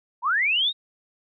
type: linear sweep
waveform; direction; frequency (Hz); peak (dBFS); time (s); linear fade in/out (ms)
sine; up; 890 to 3828; -19; 0.22-0.73; 50
effects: none